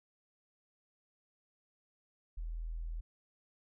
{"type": "tone", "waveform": "sine", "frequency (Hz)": 41, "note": "E1", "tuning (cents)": -9, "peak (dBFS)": -37, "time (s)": [2.37, 3.01], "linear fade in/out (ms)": 10, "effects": []}